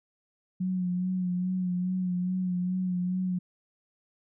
sine tone with vibrato, 182.1 Hz, F#3, 27 cents flat, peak -26 dBFS, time 0.6-3.39 s, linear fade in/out 10 ms, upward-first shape sine, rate 2.4 Hz, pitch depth 34 cents each way, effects none

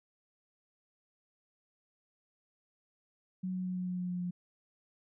sine tone with pitch steps, 185.1 / 184.03 / 182.97 / 181.92 / 180.87 / 179.83 / 178.79 / 177.77 Hz, F#3 / F#3 / F#3 / F#3 / F#3 / F#3 / F3 / F3, +1 / -9 / -19 / -29 / -39 / -49 / +41 / +31 cents, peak -33 dBFS, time 3.43-4.31 s, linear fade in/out 10 ms, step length 110 ms, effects none

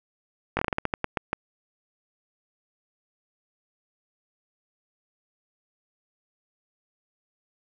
slowing click train, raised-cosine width 0.5 ms, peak -9 dBFS, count 12, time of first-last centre 0.57-1.331 s, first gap 20 ms, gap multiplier 1.23, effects none

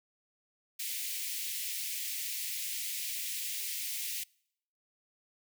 white high-pass noise, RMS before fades -37 dBFS, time 0.79-4.24 s, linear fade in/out 10 ms, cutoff 2000 Hz, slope 48 dB/octave, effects noise-tail reverb RT60 0.7 s tail -26 dB re dry

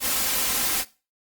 white noise with comb filter, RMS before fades -24 dBFS, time 0-0.85 s, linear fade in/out 50 ms, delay 3.8 ms, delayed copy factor +0.55, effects noise-tail reverb RT60 0.3 s tail -18 dB re dry + Opus 48 kbps

